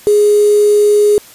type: tone with quantisation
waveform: sine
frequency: 415.3 Hz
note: G#4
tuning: in tune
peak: -6 dBFS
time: 0.07-1.18 s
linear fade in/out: 0 ms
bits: 4
effects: white hiss -39 dBFS RMS until 1.34 s + resampled to 32000 Hz